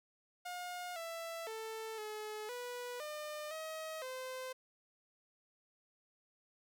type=tone with pitch steps; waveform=sawtooth; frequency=715 / 664 / 443.1 / 427.1 / 490.1 / 603 / 634 / 516 Hz; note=F5 / E5 / A4 / G#4 / B4 / D5 / D#5 / C5; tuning=+41 / +12 / +12 / +48 / -13 / +46 / +32 / -24 cents; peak=-38 dBFS; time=0.45-4.53 s; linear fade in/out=10 ms; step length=510 ms; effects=none